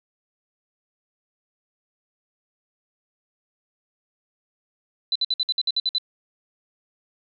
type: tone bursts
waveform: sine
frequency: 4004 Hz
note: B7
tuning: 23 cents sharp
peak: -19 dBFS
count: 10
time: 5.12-5.983 s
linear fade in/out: 2 ms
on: 35 ms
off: 57 ms
effects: none